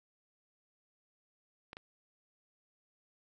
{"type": "clicks", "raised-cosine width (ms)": 0.3, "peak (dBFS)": -29, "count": 2, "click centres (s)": [1.731, 1.769], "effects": []}